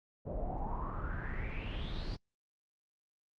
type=noise with low-pass filter sweep; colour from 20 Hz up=brown; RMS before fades=-38 dBFS; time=0.25-2.17 s; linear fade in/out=20 ms; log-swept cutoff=550 to 4900 Hz; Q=6.8; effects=noise-tail reverb RT60 0.1 s tail -24 dB re dry + Opus 48 kbps